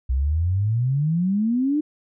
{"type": "exponential sweep", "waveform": "sine", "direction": "up", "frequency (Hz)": [61.74, 309.5], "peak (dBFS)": -18, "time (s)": [0.09, 1.81], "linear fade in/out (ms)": 10, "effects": []}